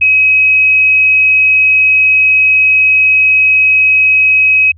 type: tone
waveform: sine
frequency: 2544 Hz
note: D#7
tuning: 38 cents sharp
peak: -5 dBFS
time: 0.01-4.72 s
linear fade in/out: 10 ms
effects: added 83 Hz sine -36 dBFS peak until 4.77 s